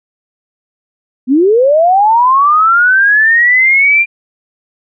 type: linear sweep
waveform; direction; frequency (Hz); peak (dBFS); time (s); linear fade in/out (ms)
sine; up; 238.2 to 2400; -5; 1.27-4.06; 50
effects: none